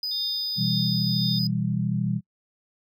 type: tone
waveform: triangle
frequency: 4978 Hz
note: D#8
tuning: in tune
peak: -25 dBFS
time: 0.03-1.47 s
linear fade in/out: 2 ms
type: tone with tremolo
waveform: sine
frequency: 3635 Hz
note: A#7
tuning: 44 cents flat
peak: -28 dBFS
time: 0.11-1.39 s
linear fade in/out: 5 ms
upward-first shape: triangle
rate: 1.9 Hz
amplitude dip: 70%
type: chord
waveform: sine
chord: E minor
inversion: second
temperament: just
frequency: 123.61 / 164.81 / 197.78 Hz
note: B2 / E3 / G3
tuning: +2 / 0 / +16 cents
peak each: -27 dBFS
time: 0.56-2.21 s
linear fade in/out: 50 ms
effects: noise-tail reverb RT60 0.1 s tail -26 dB re dry